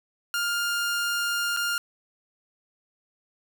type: tone with dropouts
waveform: sawtooth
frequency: 1406 Hz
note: F6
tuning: 11 cents sharp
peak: -21 dBFS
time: 0.34-1.78 s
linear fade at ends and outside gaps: 1 ms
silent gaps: 1.565-1.571 s
effects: none